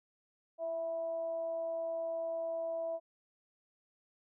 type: tone with frequency modulation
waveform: sine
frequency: 659.3 Hz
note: E5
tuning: in tune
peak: -34 dBFS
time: 0.58-3 s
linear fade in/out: 50 ms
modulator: 324 Hz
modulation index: 0.22
effects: none